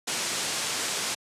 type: low-pass noise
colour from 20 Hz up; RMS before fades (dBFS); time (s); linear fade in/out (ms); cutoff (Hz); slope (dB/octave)
white; -30; 0.07-1.15; 10; 8500; 24
effects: high-pass 150 Hz 12 dB/octave + resampled to 32000 Hz